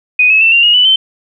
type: tone with pitch steps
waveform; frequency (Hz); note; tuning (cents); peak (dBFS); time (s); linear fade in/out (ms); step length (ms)
sine; 2489 / 2580 / 2674 / 2771 / 2872 / 2977 / 3086; D#7 / E7 / E7 / F7 / F7 / F#7 / G7; 0 / -38 / +24 / -14 / +48 / +10 / -28; -5; 0.19-0.96; 5; 110
effects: none